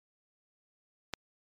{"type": "click", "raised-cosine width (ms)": 0.2, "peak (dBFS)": -16, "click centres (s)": 1.137, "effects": ["MP3 64 kbps"]}